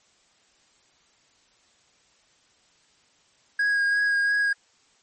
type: tone with vibrato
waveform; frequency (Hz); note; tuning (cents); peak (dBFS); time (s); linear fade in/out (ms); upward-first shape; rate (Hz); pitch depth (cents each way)
triangle; 1642; G#6; -20; -18; 3.59-4.53; 5; sine; 2.9; 16
effects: white hiss -62 dBFS RMS until 5.02 s + MP3 32 kbps